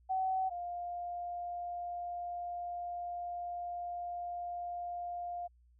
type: tone pair in turn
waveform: sine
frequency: 756 / 702.6 Hz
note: F#5 / F5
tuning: +37 / +10 cents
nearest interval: minor second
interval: 127 cents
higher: first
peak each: -30 / -37 dBFS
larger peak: first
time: 0.09-0.5 / 0.5-5.48 s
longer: second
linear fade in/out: 20 ms
effects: added 60 Hz sine -62 dBFS peak until 5.79 s